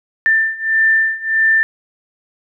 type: beating tone pair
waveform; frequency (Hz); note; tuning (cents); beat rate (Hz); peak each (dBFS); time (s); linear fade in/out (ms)
sine; 1782 / 1783.6; A6 / A6; +22 / +23; 1.6; -16 / -14; 0.26-1.63; 0
effects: none